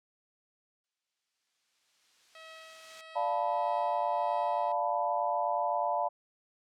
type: noise with exponential growth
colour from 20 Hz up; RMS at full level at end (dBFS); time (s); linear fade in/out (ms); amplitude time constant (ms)
blue; -42; 0.84-3.01; 1; 470
type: tone with tremolo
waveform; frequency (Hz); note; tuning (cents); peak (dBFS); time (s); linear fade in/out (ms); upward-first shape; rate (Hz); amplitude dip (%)
10% pulse; 643; E5; -43; -38; 2.35-4.72; 2; triangle; 1.6; 45
type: chord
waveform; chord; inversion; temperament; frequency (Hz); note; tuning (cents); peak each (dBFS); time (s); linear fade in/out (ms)
sine; B half-diminished seventh; first; equal; 587.3 / 698.5 / 880 / 987.8; D5 / F5 / A5 / B5; 0 / 0 / 0 / 0; -34 / -32 / -33 / -34; 3.15-6.09; 20
effects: low-pass 5000 Hz 12 dB/octave